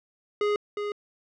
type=tone pair in turn; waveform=square; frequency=415.3 / 413.6 Hz; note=G#4 / G#4; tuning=0 / -7 cents; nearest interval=unison; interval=7 cents; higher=first; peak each=-23 / -29 dBFS; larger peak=first; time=0.41-0.56 / 0.77-0.92 s; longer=neither; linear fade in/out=2 ms; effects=low-pass 3000 Hz 12 dB/octave